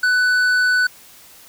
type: tone with tanh clipping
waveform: sine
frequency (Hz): 1493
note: F#6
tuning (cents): +15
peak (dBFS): -15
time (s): 0.03-0.87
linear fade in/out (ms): 5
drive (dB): 9
effects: white hiss -45 dBFS RMS until 1.48 s